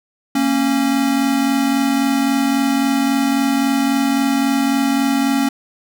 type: tone pair together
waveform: square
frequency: 230.8 / 274.5 Hz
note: A#3 / C#4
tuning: -17 / -17 cents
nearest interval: minor third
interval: 300 cents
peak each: -21 / -16 dBFS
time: 0.35-5.49 s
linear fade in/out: 5 ms
effects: none